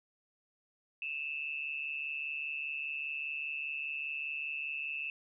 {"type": "tone with amplitude modulation", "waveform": "sine", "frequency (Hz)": 2637, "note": "E7", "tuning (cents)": 0, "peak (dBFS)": -32, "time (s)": [1.02, 5.1], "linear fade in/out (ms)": 2, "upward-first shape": "sine", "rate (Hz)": 145, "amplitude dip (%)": 75, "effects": []}